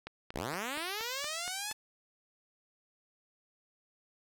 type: click train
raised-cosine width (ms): 0.3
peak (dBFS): -25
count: 8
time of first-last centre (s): 0.07-1.713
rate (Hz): 4.26
type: linear sweep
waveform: 5% pulse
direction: up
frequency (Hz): 49 to 873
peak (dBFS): -24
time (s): 0.34-1.73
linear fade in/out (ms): 10
effects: none